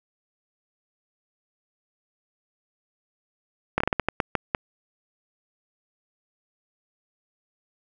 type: slowing click train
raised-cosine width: 0.5 ms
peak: -6 dBFS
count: 10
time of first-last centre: 3.78-4.548 s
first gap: 24 ms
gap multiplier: 1.3
effects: none